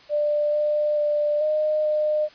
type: tone with pitch steps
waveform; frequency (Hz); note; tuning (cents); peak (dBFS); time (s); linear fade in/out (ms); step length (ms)
sine; 593 / 598 / 593 / 612 / 607; D5 / D5 / D5 / D#5 / D#5; +17 / +31 / +17 / -29 / -43; -19; 0.09-2.29; 50; 440
effects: white hiss -50 dBFS RMS until 2.34 s + resampled to 11025 Hz